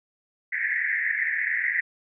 white band-pass noise, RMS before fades -26 dBFS, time 0.52-1.81 s, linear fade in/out 10 ms, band 1700 to 2100 Hz, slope 96 dB/octave, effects none

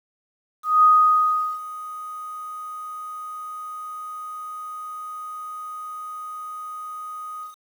sine tone with ADSR envelope, 1246 Hz, D#6, 2 cents sharp, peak -10 dBFS, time 0.63-7.56 s, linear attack 200 ms, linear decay 760 ms, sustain -21 dB, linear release 130 ms, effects 8-bit

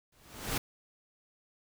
pink noise with exponential growth, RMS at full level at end -29 dBFS, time 0.12-0.58 s, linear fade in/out 5 ms, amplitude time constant 100 ms, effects none

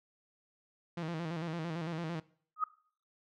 sawtooth tone with vibrato, 164.81 Hz, E3, in tune, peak -32 dBFS, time 0.97-2.2 s, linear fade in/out 5 ms, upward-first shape square, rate 8.9 Hz, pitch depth 74 cents each way
sine tone with exponential growth, 1255 Hz, D#6, 15 cents sharp, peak -24 dBFS, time 2.56-2.64 s, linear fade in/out 5 ms, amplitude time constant 17 ms
effects noise-tail reverb RT60 0.5 s tail -20 dB re dry + low-pass 4000 Hz 12 dB/octave

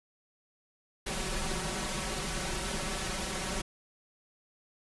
pink noise with comb filter, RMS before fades -34 dBFS, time 1.06-3.62 s, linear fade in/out 10 ms, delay 5.3 ms, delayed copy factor +1, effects resampled to 24000 Hz

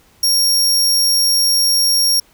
sawtooth tone, 5570 Hz, F8, 5 cents flat, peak -9 dBFS, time 0.23-2.2 s, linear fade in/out 5 ms, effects pink hiss -52 dBFS RMS until 2.33 s

